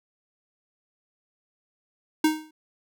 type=tone with exponential decay; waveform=square; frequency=311.1 Hz; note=D#4; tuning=in tune; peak=-16 dBFS; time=2.24-2.51 s; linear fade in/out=5 ms; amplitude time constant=58 ms; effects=none